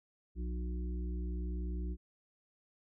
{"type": "harmonic tone", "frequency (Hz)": 60.6, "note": "B1", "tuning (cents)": -32, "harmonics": [1, 3, 5, 6], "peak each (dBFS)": [-35, -45, -49, -51], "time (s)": [0.35, 1.97], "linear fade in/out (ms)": 50, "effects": []}